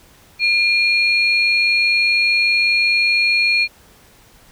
sine tone pair together, 2411 / 4296 Hz, D7 / C8, +45 / +45 cents, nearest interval minor seventh, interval 1000 cents, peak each -13 / -19 dBFS, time 0.39-3.68 s, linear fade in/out 50 ms, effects tanh soft clip ceiling -5 dBFS + pink hiss -49 dBFS RMS until 4.51 s

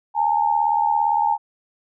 sine tone pair together, 830.6 / 908.2 Hz, G#5 / A#5, 0 / -45 cents, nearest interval major second, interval 155 cents, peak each -19 / -19 dBFS, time 0.14-1.38 s, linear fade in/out 50 ms, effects none

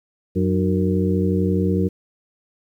harmonic tone with a mistuned harmonic, 92.9 Hz, F#2, 7 cents sharp, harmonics 1 / 2 / 3 / 4 / 5, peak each -22 / -20 / -25 / -25 / -26 dBFS, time 0.35-1.89 s, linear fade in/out 20 ms, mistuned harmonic 3, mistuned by +130 cents, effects 9-bit

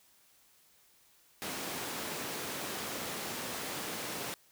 pink high-pass noise, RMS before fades -39 dBFS, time 1.42-4.34 s, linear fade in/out 0 ms, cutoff 210 Hz, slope 12 dB/octave, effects white hiss -65 dBFS RMS until 4.51 s

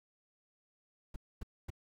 brown noise bursts, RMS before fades -40 dBFS, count 3, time 1.14-1.703 s, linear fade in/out 5 ms, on 21 ms, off 250 ms, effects none

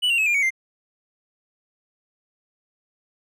triangle tone with pitch steps, 2960 / 2762 / 2577 / 2404 / 2243 / 2093 Hz, F#7 / F7 / E7 / D7 / C#7 / C7, 0 / -20 / -40 / +40 / +20 / 0 cents, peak -16 dBFS, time 0.02-0.506 s, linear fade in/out 20 ms, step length 81 ms, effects none

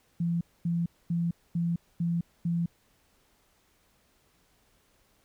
sine tone bursts, 169.9 Hz, F3, 47 cents flat, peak -25 dBFS, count 6, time 0.2-2.66 s, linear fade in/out 5 ms, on 210 ms, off 240 ms, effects pink hiss -67 dBFS RMS until 5.24 s

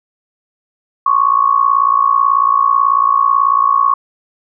sine tone with amplitude modulation, 1108.7 Hz, C#6, in tune, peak -5 dBFS, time 1.06-3.94 s, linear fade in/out 5 ms, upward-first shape sine, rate 58.2 Hz, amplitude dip 85%, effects none

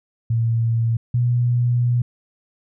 sine tone pair in turn, 115 / 121.42 Hz, A#2 / B2, -23 / -29 cents, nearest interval minor second, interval 94 cents, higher second, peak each -16 / -15 dBFS, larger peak second, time 0.3-0.97 / 1.14-2.02 s, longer second, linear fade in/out 5 ms, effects none

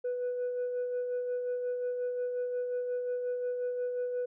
sine tone with tremolo, 493.9 Hz, B4, in tune, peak -27 dBFS, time 0.04-4.26 s, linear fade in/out 10 ms, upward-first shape sine, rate 5.6 Hz, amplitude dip 40%, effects tanh soft clip ceiling -28 dBFS

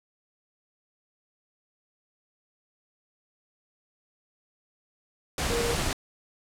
sine tone in noise, 470 Hz, A#4, 14 cents sharp, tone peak -28 dBFS, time 5.5-5.74 s, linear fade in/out 2 ms, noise pink, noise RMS -28 dBFS, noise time 5.38-5.93 s, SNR -3 dB, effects low-pass 10000 Hz 12 dB/octave

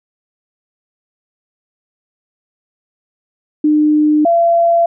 sine tone pair in turn, 302.3 / 679.4 Hz, D#4 / F5, -50 / -48 cents, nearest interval octave + major second, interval 1402 cents, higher second, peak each -8 dBFS, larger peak neither, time 3.64-4.25 / 4.25-4.86 s, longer neither, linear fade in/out 5 ms, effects none

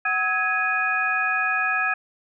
sine tone cluster, 749 / 1284 / 1663 / 2480 Hz, F#5 / E6 / G#6 / D#7, +21 / -46 / +2 / -6 cents, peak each -29 / -27 / -23 / -26 dBFS, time 0.05-1.94 s, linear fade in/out 5 ms, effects none

